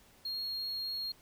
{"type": "tone", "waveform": "sine", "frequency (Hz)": 4274, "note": "C8", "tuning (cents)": 36, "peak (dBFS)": -32, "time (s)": [0.25, 1.12], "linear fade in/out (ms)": 5, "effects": ["tanh soft clip ceiling -34 dBFS", "pink hiss -62 dBFS RMS until 1.21 s"]}